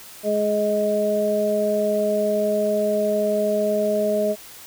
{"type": "tone cluster", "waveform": "sine", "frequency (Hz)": [209.6, 419.1, 628], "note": ["G#3", "G#4", "D#5"], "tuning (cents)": [16, 16, 16], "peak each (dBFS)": [-26, -24, -20], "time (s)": [0.23, 4.36], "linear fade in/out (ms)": 50, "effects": ["white hiss -42 dBFS RMS until 4.66 s"]}